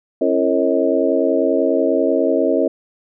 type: harmonic tone with a mistuned harmonic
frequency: 90.2 Hz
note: F#2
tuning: 44 cents flat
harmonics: 3 / 4 / 5 / 6 / 7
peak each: -20 / -20 / -20 / -20 / -20 dBFS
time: 0.21-2.68 s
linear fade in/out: 5 ms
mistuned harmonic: 4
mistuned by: -120 cents
effects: none